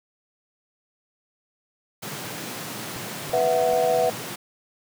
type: high-pass noise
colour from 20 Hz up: pink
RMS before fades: -34 dBFS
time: 2.02-4.36 s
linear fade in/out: 10 ms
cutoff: 110 Hz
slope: 48 dB/octave
type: clicks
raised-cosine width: 3 ms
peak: -29 dBFS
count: 3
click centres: 2.962 / 3.296 / 3.735 s
type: chord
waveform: sine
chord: B suspended fourth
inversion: none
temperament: equal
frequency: 493.9 / 659.3 / 740 Hz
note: B4 / E5 / F#5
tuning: 0 / 0 / 0 cents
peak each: -22 / -22 / -24 dBFS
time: 3.33-4.1 s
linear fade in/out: 5 ms
effects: none